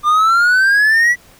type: exponential sweep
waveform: triangle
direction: up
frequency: 1186 to 1972 Hz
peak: -7 dBFS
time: 0.03-1.16 s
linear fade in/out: 50 ms
effects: pink hiss -46 dBFS RMS until 1.39 s